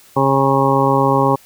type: harmonic tone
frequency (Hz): 136.3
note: C#3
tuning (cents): -29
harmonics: 1 / 2 / 3 / 4 / 6 / 7 / 8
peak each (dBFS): -19 / -19 / -19 / -19 / -19 / -19 / -19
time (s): 0.16-1.36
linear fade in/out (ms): 10
effects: white hiss -47 dBFS RMS until 1.45 s